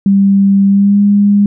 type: tone with pitch glide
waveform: sine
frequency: 197.2 to 203.2 Hz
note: G3 to G#3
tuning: +11 to -38 cents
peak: -5 dBFS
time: 0.06-1.46 s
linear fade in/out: 2 ms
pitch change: +51 cents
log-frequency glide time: 0.67-1.01 s
effects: none